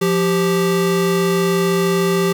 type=tone pair together; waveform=square; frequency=174.61 / 392 Hz; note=F3 / G4; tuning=0 / 0 cents; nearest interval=octave + major second; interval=1400 cents; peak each=-19 / -17 dBFS; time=0.01-2.33 s; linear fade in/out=10 ms; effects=none